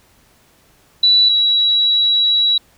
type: tone pair in turn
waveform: sine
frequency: 3951 / 3897 Hz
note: B7 / B7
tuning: 0 / -24 cents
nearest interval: unison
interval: 24 cents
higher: first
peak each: -8 / -11 dBFS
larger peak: first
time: 1.03-1.29 / 1.29-2.58 s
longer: second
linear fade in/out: 5 ms
effects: pink hiss -53 dBFS RMS until 2.77 s